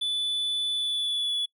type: tone with pitch glide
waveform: triangle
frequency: 3480 to 3420 Hz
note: A7 to A7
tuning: -20 to -50 cents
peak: -24 dBFS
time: 0.01-1.46 s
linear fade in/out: 10 ms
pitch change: -30 cents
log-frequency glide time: 0.73-1.32 s
effects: noise-tail reverb RT60 0.1 s tail -26 dB re dry